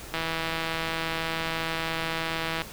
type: click train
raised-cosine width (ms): 0.3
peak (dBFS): -13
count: 405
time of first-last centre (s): 0.14-2.619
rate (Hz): 163
effects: pink hiss -42 dBFS RMS until 2.72 s